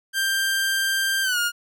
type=tone with pitch glide; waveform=sawtooth; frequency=1581 to 1424.9 Hz; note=G6 to F6; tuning=+14 to +34 cents; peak=-17 dBFS; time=0.13-1.52 s; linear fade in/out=50 ms; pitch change=-180 cents; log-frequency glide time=1.23-1.38 s; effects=none